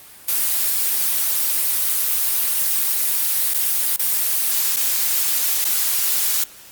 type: noise with dropouts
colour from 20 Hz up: blue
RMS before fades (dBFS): -19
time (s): 0.28-6.44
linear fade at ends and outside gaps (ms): 5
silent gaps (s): 3.537-3.542 / 3.963-3.993 / 4.763-4.767 / 5.645-5.649
effects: white hiss -43 dBFS RMS until 6.71 s + Opus 32 kbps